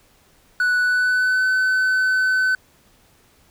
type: tone with pitch glide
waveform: triangle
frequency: 1480 to 1515.5 Hz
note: F#6 to F#6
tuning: 0 to +41 cents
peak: -14 dBFS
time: 0.6-2.55 s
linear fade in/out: 2 ms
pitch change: +41 cents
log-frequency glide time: 0.79-1.46 s
effects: pink hiss -56 dBFS RMS until 3.5 s

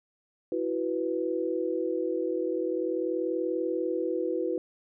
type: chord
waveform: sine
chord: E suspended second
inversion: none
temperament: equal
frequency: 329.6 / 370 / 493.9 Hz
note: E4 / F#4 / B4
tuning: 0 / 0 / 0 cents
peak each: -31 dBFS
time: 0.52-4.58 s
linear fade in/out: 2 ms
effects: none

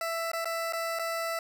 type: tone with dropouts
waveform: 20% pulse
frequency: 663 Hz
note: E5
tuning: 10 cents sharp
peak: -25 dBFS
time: 0.01-1.39 s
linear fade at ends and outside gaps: 2 ms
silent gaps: 0.317-0.333 / 0.446-0.455 / 0.725-0.733 / 0.989-0.994 s
effects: none

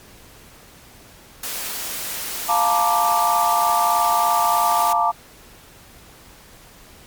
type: high-pass noise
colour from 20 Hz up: white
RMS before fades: -28 dBFS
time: 1.43-4.93 s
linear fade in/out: 5 ms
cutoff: 220 Hz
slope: 12 dB/octave
type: chord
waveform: sine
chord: Bb major seventh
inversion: second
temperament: equal with one note detuned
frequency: 698.5 / 880 / 943.2 / 1174.7 Hz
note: F5 / A5 / Bb5 / D6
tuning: 0 / 0 / +20 / 0 cents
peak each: -21 / -20 / -23 / -20 dBFS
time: 2.48-5.12 s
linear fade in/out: 20 ms
effects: pink hiss -46 dBFS RMS until 7.06 s + MP3 96 kbps

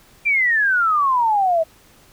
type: exponential sweep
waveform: sine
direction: down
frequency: 2400 to 631 Hz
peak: -14 dBFS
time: 0.25-1.64 s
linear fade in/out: 20 ms
effects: pink hiss -51 dBFS RMS until 2.12 s

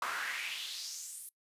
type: noise with high-pass filter sweep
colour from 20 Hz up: brown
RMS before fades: -40 dBFS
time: 0.02-1.29 s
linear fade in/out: 2 ms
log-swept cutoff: 1100 to 11000 Hz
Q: 3.3
effects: noise-tail reverb RT60 0.1 s tail -22 dB re dry + resampled to 32000 Hz

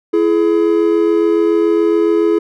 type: tone pair together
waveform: triangle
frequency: 335.2 / 422.3 Hz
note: E4 / G#4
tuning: +29 / +29 cents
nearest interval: major third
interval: 400 cents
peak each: -11 dBFS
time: 0.13-2.39 s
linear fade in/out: 10 ms
effects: none

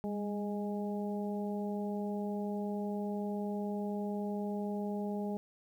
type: harmonic tone with a mistuned harmonic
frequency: 206.9 Hz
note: G#3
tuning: 6 cents flat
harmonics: 1 / 2 / 3 / 4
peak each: -35 / -40 / -44 / -45 dBFS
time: 0.04-5.37 s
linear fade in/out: 0 ms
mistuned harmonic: 1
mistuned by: -35 cents
effects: 11-bit

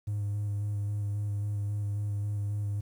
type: tone with vibrato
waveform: triangle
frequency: 102.8 Hz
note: G#2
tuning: 17 cents flat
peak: -26 dBFS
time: 0.07-2.81 s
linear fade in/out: 10 ms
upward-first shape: square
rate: 3.7 Hz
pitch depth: 15 cents each way
effects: tanh soft clip ceiling -24 dBFS + 10-bit

